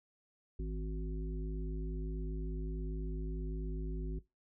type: harmonic tone with a mistuned harmonic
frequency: 52.4 Hz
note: G#1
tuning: 16 cents sharp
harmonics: 1 / 3 / 5 / 7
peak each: -36 / -45 / -48 / -47 dBFS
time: 0.59-4.19 s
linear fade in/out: 5 ms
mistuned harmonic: 3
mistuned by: +37 cents
effects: noise-tail reverb RT60 0.2 s tail -18 dB re dry